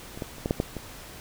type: clicks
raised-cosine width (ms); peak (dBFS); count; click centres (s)
2; -24 / -17 / -29 / -14 / -9 / -10 / -20; 7; 0.175 / 0.222 / 0.383 / 0.459 / 0.509 / 0.601 / 0.767
effects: pink hiss -44 dBFS RMS until 1.2 s